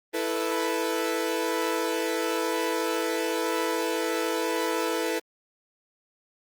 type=chord; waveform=sawtooth; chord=E suspended fourth; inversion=none; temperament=equal; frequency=329.6 / 440 / 493.9 Hz; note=E4 / A4 / B4; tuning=0 / 0 / 0 cents; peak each=-26 dBFS; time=0.13-5.2 s; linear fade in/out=20 ms; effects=Opus 24 kbps

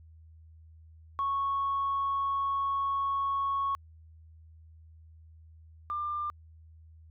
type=tone pair in turn; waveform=sine; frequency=1105 / 1193.9 Hz; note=C#6 / D6; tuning=-6 / +28 cents; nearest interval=minor second; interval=134 cents; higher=second; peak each=-26 / -30 dBFS; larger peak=first; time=1.19-3.75 / 5.9-6.3 s; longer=first; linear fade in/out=0 ms; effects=tanh soft clip ceiling -23 dBFS + added 80 Hz sine -51 dBFS peak until 7.1 s

